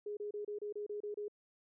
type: tone bursts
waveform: sine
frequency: 415.3 Hz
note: G#4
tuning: in tune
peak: -38 dBFS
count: 9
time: 0.06-1.282 s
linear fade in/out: 5 ms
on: 110 ms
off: 29 ms
effects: none